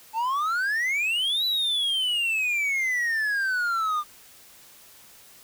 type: exponential two-way sweep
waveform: triangle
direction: up then down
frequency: 864 to 3990 to 1187 Hz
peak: -21 dBFS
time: 0.13-4.04 s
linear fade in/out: 50 ms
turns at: 1.45 s
effects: white hiss -51 dBFS RMS until 5.43 s